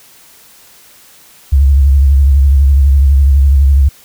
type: tone with vibrato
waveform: sine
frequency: 69 Hz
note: C#2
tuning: 7 cents flat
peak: -4 dBFS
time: 1.52-3.89 s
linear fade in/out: 10 ms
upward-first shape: sine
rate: 12 Hz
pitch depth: 79 cents each way
effects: white hiss -42 dBFS RMS until 4.04 s